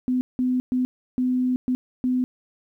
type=tone bursts at uneven times; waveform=sine; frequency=252.7 Hz; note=B3; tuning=40 cents sharp; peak=-19 dBFS; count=6; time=0.08-0.21 / 0.39-0.6 / 0.72-0.85 / 1.18-1.56 / 1.68-1.75 / 2.04-2.24 s; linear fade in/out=0 ms; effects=10-bit